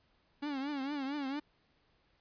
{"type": "tone with vibrato", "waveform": "45% pulse", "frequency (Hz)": 280, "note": "C#4", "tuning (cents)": 18, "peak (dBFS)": -35, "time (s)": [0.42, 1.4], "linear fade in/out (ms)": 10, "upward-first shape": "triangle", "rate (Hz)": 4.4, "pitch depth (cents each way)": 130, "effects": ["pink hiss -72 dBFS RMS until 2.2 s", "resampled to 11025 Hz"]}